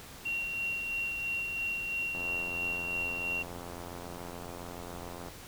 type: tone with tremolo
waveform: sine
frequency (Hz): 2747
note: F7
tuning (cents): -29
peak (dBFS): -30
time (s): 0.25-3.43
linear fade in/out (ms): 10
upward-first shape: sine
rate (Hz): 3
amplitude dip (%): 35
type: click train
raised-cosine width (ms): 1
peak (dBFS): -29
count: 274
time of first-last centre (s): 2.15-5.284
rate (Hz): 87.1
effects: pink hiss -48 dBFS RMS until 5.47 s